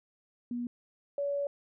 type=tone pair in turn; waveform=sine; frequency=241.4 / 567.4 Hz; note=B3 / C#5; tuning=-39 / +40 cents; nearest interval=octave + minor third; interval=1479 cents; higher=second; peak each=-32 / -29 dBFS; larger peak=second; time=0.51-0.67 / 1.18-1.47 s; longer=second; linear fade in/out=2 ms; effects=none